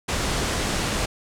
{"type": "low-pass noise", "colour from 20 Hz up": "pink", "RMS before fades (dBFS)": -25, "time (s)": [0.08, 1.06], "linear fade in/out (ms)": 10, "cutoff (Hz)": 9200, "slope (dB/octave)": 24, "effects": []}